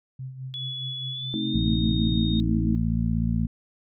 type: tone with tremolo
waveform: sine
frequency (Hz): 130.81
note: C3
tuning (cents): 0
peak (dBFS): -31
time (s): 0.19-2.2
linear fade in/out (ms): 5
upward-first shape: sine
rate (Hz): 4.8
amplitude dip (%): 60
type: tone with pitch glide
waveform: sine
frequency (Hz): 3400 to 3708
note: G#7 to A#7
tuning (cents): +40 to -10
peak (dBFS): -31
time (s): 0.54-2.4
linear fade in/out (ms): 0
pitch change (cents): +150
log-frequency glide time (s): 1.1-1.62
type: chord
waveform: sine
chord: A diminished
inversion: none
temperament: just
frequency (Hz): 220 / 264 / 316.8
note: A3 / C4 / Eb4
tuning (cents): 0 / +16 / +31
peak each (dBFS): -29 / -34 / -29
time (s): 1.34-2.75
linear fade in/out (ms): 0
type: harmonic tone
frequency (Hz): 56.5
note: A1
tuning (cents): +47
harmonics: 1 / 2 / 3 / 4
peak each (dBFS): -27 / -27 / -27 / -27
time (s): 1.54-3.47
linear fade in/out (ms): 10
effects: none